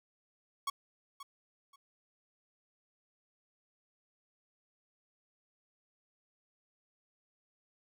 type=tone with echo; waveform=45% pulse; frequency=1108.7 Hz; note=C#6; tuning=in tune; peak=-32 dBFS; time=0.67-0.7 s; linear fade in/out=5 ms; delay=530 ms; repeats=2; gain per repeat=-13 dB; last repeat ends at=1.76 s; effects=none